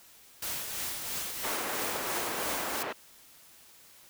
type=noise with tremolo; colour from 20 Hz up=white; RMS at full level=-34 dBFS; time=0.42-2.83 s; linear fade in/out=5 ms; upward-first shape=triangle; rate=3 Hz; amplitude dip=45%
type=band-pass noise; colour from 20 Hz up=pink; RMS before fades=-36 dBFS; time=1.43-2.93 s; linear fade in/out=10 ms; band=400 to 2100 Hz; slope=12 dB/octave
effects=white hiss -56 dBFS RMS until 4.09 s